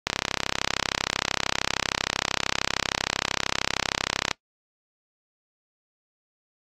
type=click train; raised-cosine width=0.2 ms; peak=-4 dBFS; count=141; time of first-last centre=0.07-4.312 s; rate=33 Hz; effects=noise-tail reverb RT60 0.1 s tail -23 dB re dry + AAC 48 kbps